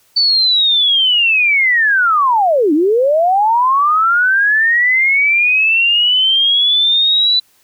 sine linear two-way sweep, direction down then up, 4552 to 283.7 to 3996 Hz, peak -9 dBFS, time 0.16-7.4 s, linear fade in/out 10 ms, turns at 2.73 s, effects white hiss -54 dBFS RMS until 7.63 s

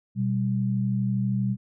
sine tone pair together, 123.47 / 196 Hz, B2 / G3, 0 / 0 cents, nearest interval minor sixth, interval 800 cents, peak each -25 dBFS, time 0.15-1.57 s, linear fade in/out 50 ms, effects none

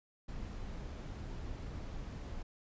brown noise, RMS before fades -43 dBFS, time 0.28-2.43 s, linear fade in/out 10 ms, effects resampled to 16000 Hz

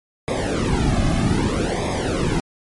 brown noise with flanger, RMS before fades -20 dBFS, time 0.28-2.4 s, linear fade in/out 0 ms, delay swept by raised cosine 0.68 to 2.18 ms, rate 0.63 Hz, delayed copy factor -0.95, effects MP3 48 kbps

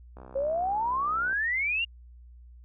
click train, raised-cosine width 1 ms, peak -32 dBFS, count 75, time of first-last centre 0.17-1.328 s, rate 63.9 Hz
sine exponential sweep, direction up, 530 to 2851 Hz, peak -25 dBFS, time 0.35-1.85 s, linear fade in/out 10 ms
effects added 60 Hz sine -47 dBFS peak until 2.64 s

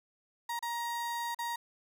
35% pulse tone with dropouts, 942 Hz, A#5, 18 cents sharp, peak -32 dBFS, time 0.49-1.56 s, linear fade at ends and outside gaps 5 ms, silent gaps 0.592-0.625 / 1.347-1.388 s, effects none

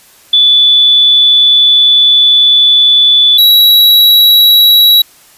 sine / square tone pair in turn, 3469 / 3890 Hz, A7 / B7, -25 / -27 cents, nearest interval major second, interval 198 cents, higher second, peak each -3 dBFS, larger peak neither, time 0.33-3.38 / 3.38-5.02 s, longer first, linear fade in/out 5 ms, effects white hiss -42 dBFS RMS until 5.37 s + resampled to 32000 Hz

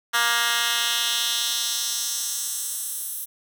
10% pulse tone with high-pass filter sweep, 235.1 Hz, A#3, 15 cents sharp, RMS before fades -25 dBFS, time 0.13-3.26 s, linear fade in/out 20 ms, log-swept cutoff 1600 to 12000 Hz, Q 1.4, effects none

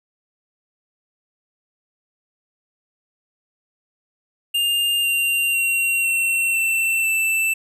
square tone with pitch steps, 2807 / 2776 / 2746 / 2716 / 2686 / 2657 Hz, F7 / F7 / F7 / F7 / E7 / E7, +8 / -11 / -30 / -49 / +32 / +13 cents, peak -18 dBFS, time 4.54-7.54 s, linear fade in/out 10 ms, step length 500 ms, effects none

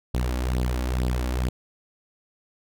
sawtooth tone with flanger, 62.1 Hz, B1, 10 cents sharp, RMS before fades -25 dBFS, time 0.14-1.49 s, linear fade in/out 5 ms, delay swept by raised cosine 0.22 to 3.62 ms, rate 2.2 Hz, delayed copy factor +0.7, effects none

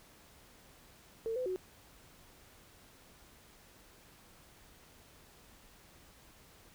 sine tone with pitch steps, 450.9 / 507 / 370.4 Hz, A4 / B4 / F#4, +42 / +45 / +2 cents, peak -33 dBFS, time 1.26-1.56 s, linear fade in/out 0 ms, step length 100 ms, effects pink hiss -60 dBFS RMS until 6.74 s

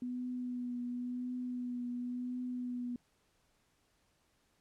sine tone with vibrato, 246.9 Hz, B3, in tune, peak -36 dBFS, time 0.02-2.96 s, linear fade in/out 2 ms, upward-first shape triangle, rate 0.94 Hz, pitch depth 25 cents each way, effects pink hiss -74 dBFS RMS until 4.6 s + low-pass 11000 Hz 12 dB/octave

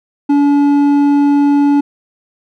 sine tone with hard clipping, 286.1 Hz, D4, 45 cents flat, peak -9 dBFS, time 0.29-1.81 s, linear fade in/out 10 ms, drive 6 dB, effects none

